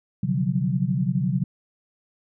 sine tone cluster, 129.1 / 144.1 / 177.7 / 189.3 Hz, C3 / D3 / F3 / F#3, -23 / -33 / +30 / +40 cents, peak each -26 dBFS, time 0.23-1.44 s, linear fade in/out 5 ms, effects none

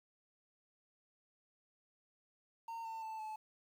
triangle tone with pitch steps, 915 / 898.8 / 882.8 / 867.1 Hz, A#5 / A5 / A5 / A5, -32 / +37 / +5 / -26 cents, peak -40 dBFS, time 2.68-3.36 s, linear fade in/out 5 ms, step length 170 ms, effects 11-bit

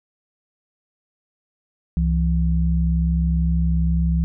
sine tone pair together, 66.35 / 167.2 Hz, C2 / E3, +25 / +25 cents, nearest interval octave + major third, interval 1600 cents, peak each -18 / -20 dBFS, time 1.97-4.24 s, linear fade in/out 0 ms, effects none

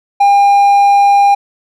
triangle tone, 804 Hz, G5, 44 cents sharp, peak -3 dBFS, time 0.2-1.35 s, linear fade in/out 10 ms, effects none

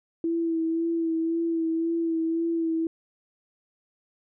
sine tone with vibrato, 329.6 Hz, E4, in tune, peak -23 dBFS, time 0.24-2.87 s, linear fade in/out 2 ms, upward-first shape sine, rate 1.9 Hz, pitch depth 26 cents each way, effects none

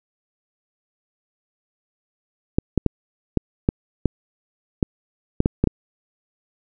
clicks, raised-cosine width 3 ms, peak -3 dBFS, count 11, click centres 2.585 / 2.777 / 2.863 / 3.373 / 3.689 / 4.057 / 4.828 / 5.404 / 5.459 / 5.64 / 5.673 s, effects none

